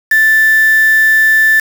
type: tone with quantisation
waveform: sine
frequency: 1760 Hz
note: A6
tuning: in tune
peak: -6 dBFS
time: 0.11-1.6 s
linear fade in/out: 5 ms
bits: 3
effects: none